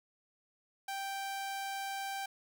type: tone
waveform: sawtooth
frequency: 784 Hz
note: G5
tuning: in tune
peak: -33 dBFS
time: 0.88-2.26 s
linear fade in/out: 5 ms
effects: none